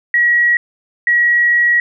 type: tone pair in turn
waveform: sine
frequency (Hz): 1913 / 1913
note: A#6 / A#6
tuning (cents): +44 / +44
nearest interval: unison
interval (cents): 0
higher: neither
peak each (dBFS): -9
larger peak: neither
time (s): 0.14-0.57 / 1.07-1.8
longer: second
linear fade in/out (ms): 2
effects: none